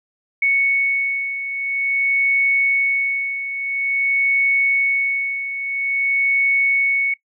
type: beating tone pair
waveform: sine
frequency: 2217 / 2217.49 Hz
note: C#7 / C#7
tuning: 0 / 0 cents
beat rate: 0.49 Hz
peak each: -17 / -23 dBFS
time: 0.42-7.14 s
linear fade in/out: 5 ms
effects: noise-tail reverb RT60 0.1 s tail -21 dB re dry